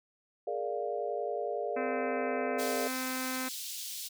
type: chord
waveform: sine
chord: Bb dominant seventh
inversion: third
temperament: equal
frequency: 415.3 / 466.2 / 587.3 / 698.5 Hz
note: Ab4 / Bb4 / D5 / F5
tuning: 0 / 0 / 0 / 0 cents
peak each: -37 dBFS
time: 0.47-2.88 s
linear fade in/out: 5 ms
type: harmonic tone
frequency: 257.9 Hz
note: C4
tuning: 25 cents flat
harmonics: 1 / 2 / 3 / 4 / 5 / 6 / 7 / 8 / 9 / 10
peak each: -37 / -44 / -46 / -44 / -44 / -43 / -48 / -45 / -47 / -49 dBFS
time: 1.76-3.49 s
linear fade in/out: 10 ms
type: high-pass noise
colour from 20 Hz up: pink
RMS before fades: -40 dBFS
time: 2.58-4.09 s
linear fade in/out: 20 ms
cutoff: 3400 Hz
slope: 24 dB/octave
effects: none